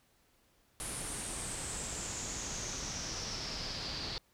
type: noise with low-pass filter sweep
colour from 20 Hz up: pink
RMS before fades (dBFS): -40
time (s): 0.8-4.18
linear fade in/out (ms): 0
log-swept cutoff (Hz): 10000 to 4400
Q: 6.4
effects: pink hiss -70 dBFS RMS until 4.33 s